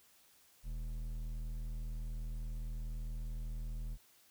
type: tone with hard clipping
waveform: triangle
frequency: 40 Hz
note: D#1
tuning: 49 cents sharp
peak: -40 dBFS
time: 0.63-3.98 s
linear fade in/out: 50 ms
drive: 13 dB
effects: white hiss -66 dBFS RMS until 4.3 s